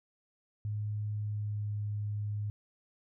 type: tone with pitch glide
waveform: sine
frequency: 105.2 to 104.17 Hz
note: G#2 to G#2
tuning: +23 to +6 cents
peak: -32 dBFS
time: 0.65-2.5 s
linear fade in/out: 0 ms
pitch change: -17 cents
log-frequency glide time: 1.14-1.72 s
effects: none